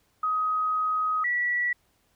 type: tone pair in turn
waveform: sine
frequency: 1259 / 1945.7 Hz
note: D#6 / B6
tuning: +20 / -26 cents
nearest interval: minor sixth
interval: 754 cents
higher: second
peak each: -23 / -23 dBFS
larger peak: neither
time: 0.23-1.24 / 1.24-1.73 s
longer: first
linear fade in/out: 5 ms
effects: pink hiss -68 dBFS RMS until 2.15 s